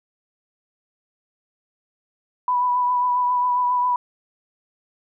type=tone with vibrato; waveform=sine; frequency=987.8 Hz; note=B5; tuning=in tune; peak=-17 dBFS; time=2.48-3.96 s; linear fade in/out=2 ms; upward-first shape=triangle; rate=7.4 Hz; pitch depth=25 cents each way; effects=none